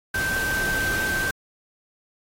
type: tone in noise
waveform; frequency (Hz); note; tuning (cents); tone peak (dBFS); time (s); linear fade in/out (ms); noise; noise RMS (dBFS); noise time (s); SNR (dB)
sine; 1558; G6; -11; -23; 0.14-1.31; 5; pink; -30; 0.14-1.31; +4
effects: AAC 48 kbps